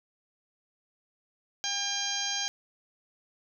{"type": "harmonic tone with a mistuned harmonic", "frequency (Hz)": 800, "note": "G5", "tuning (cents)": 35, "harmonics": [1, 2, 3, 4, 5, 6, 7, 8], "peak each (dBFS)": [-40, -39, -41, -35, -38, -37, -38, -35], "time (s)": [1.64, 2.48], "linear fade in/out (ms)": 0, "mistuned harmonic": 2, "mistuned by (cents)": 20, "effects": []}